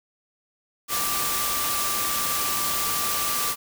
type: tone in noise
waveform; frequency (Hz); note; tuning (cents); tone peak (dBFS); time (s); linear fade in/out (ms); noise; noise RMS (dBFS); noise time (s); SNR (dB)
sine; 1174; D6; -1; -30; 0.88-3.56; 50; white; -26; 0.88-3.56; -7
effects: none